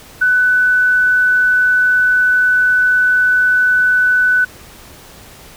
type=tone; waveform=sine; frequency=1496 Hz; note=F#6; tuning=19 cents sharp; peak=-9 dBFS; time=0.21-4.45 s; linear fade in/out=10 ms; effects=pink hiss -39 dBFS RMS until 5.56 s